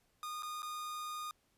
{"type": "tone with dropouts", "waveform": "45% pulse", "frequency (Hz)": 1225, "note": "D#6", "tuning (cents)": -27, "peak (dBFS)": -40, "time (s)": [0.23, 1.31], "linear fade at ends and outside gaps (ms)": 1, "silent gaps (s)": [[0.424, 0.431], [0.621, 0.629]], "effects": ["pink hiss -75 dBFS RMS until 1.57 s", "resampled to 32000 Hz"]}